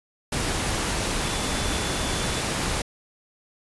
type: tone in noise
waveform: sine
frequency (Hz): 3480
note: A7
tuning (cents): -20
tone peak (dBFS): -37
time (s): 1.24-2.41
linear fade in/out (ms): 5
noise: pink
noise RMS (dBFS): -26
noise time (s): 0.32-2.82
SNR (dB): -14
effects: resampled to 24000 Hz